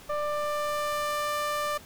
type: ring-modulated tone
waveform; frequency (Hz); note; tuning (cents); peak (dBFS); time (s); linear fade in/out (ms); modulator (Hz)
square; 296.4; D4; +16; -25; 0.09-1.78; 10; 889
effects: pink hiss -50 dBFS RMS until 1.85 s